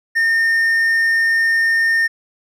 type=tone; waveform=triangle; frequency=1822 Hz; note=A#6; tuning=40 cents flat; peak=-11 dBFS; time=0.15-2.08 s; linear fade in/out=20 ms; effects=none